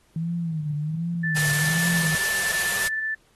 sine tone with vibrato, 159.1 Hz, D#3, 39 cents sharp, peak -24 dBFS, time 0.16-2.15 s, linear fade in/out 2 ms, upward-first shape sine, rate 1.3 Hz, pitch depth 130 cents each way
sine tone, 1760 Hz, A6, in tune, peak -24 dBFS, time 1.23-3.15 s, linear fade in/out 10 ms
white band-stop noise, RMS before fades -27 dBFS, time 1.36-2.88 s, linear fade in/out 5 ms, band 220 to 350 Hz, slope 96 dB/octave
effects pink hiss -62 dBFS RMS until 3.35 s + AAC 32 kbps

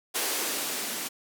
violet noise with band-pass filter sweep, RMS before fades -31 dBFS, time 0.14-1.09 s, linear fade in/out 20 ms, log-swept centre 400 to 210 Hz, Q 1.9, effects none

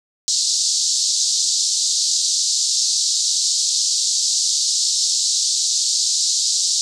pink band-pass noise, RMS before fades -19 dBFS, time 0.28-6.81 s, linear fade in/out 0 ms, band 4100 to 7800 Hz, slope 48 dB/octave, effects none

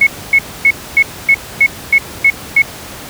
sine tone bursts, 2194 Hz, C#7, 18 cents flat, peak -4 dBFS, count 9, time 0.01-2.621 s, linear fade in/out 5 ms, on 59 ms, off 260 ms, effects pink hiss -29 dBFS RMS until 3.09 s + high-pass 60 Hz 12 dB/octave

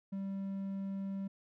triangle tone, 195.1 Hz, G3, 8 cents flat, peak -34 dBFS, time 0.12-1.28 s, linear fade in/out 10 ms, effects none

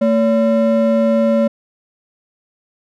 triangle ring-modulated tone, 396.5 Hz, G4, 20 cents sharp, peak -6 dBFS, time 0.01-1.48 s, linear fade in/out 10 ms, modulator 171 Hz, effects none

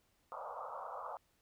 white band-pass noise, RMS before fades -45 dBFS, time 0.32-1.17 s, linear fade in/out 0 ms, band 490 to 1300 Hz, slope 96 dB/octave, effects pink hiss -75 dBFS RMS until 1.41 s

